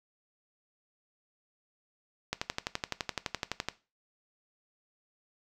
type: click train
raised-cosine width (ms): 0.2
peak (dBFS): -13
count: 17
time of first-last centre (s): 2.33-3.686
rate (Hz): 11.8
effects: noise-tail reverb RT60 0.3 s tail -17 dB re dry